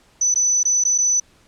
sine tone with dropouts, 5990 Hz, F#8, 20 cents sharp, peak -14 dBFS, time 0.21-1.2 s, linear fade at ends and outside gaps 5 ms, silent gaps 0.343-0.357 / 0.632-0.652 / 0.839-0.85 / 0.98-0.984 s, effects pink hiss -55 dBFS RMS until 1.47 s + low-pass 9000 Hz 12 dB/octave

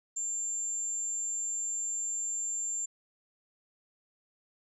sine tone, 7300 Hz, A#8, 37 cents flat, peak -31 dBFS, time 0.16-2.86 s, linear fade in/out 10 ms, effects none

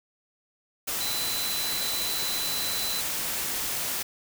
sine tone in noise, 4014 Hz, B7, 27 cents sharp, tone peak -31 dBFS, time 1-3.01 s, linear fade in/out 10 ms, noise white, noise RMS -30 dBFS, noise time 0.87-4.03 s, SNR -4 dB, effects none

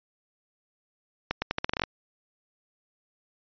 accelerating click train, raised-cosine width 0.3 ms, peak -10 dBFS, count 11, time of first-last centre 1.31-1.837 s, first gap 110 ms, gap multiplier 0.82, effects resampled to 11025 Hz

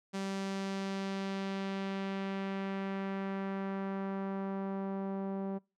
sawtooth tone with low-pass filter sweep, 194.5 Hz, G3, 13 cents flat, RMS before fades -37 dBFS, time 0.13-5.59 s, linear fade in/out 20 ms, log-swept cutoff 7200 to 740 Hz, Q 1, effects noise-tail reverb RT60 0.3 s tail -26 dB re dry

